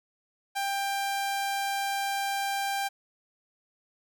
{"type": "tone", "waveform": "sawtooth", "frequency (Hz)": 792, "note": "G5", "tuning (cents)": 18, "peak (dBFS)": -24, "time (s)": [0.55, 2.89], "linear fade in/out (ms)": 20, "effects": []}